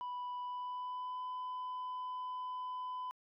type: tone with pitch glide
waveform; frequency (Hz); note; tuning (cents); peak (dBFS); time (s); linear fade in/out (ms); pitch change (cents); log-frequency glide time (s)
sine; 987.8 to 1005.1; B5 to B5; 0 to +30; -36; 0.01-3.11; 0; +30; 0.42-1.22
effects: tanh soft clip ceiling -38 dBFS